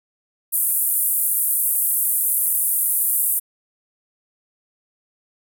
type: band-pass noise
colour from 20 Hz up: white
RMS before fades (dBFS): -20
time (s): 0.52-3.4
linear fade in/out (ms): 20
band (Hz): 9200 to 15000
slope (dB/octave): 48
effects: none